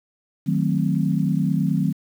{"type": "chord", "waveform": "sine", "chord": "D# diminished seventh", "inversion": "none", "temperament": "equal", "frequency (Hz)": [155.56, 185, 220, 261.6], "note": ["D#3", "F#3", "A3", "C4"], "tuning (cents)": [0, 0, 0, 0], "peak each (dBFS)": [-22, -22, -26, -26], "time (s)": [0.46, 1.93], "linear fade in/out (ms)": 20, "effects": ["8-bit"]}